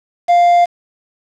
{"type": "tone with quantisation", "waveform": "triangle", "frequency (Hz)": 698.5, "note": "F5", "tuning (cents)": 0, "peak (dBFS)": -5, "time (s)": [0.28, 0.66], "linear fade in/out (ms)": 20, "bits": 5, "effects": ["low-pass 6000 Hz 12 dB/octave"]}